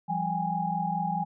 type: tone cluster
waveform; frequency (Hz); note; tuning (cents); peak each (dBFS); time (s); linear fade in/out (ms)
sine; 171.1 / 195.8 / 787 / 827; F3 / G3 / G5 / G#5; -35 / -2 / +7 / -8; -32 / -36 / -34 / -29; 0.08-1.25; 20
effects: none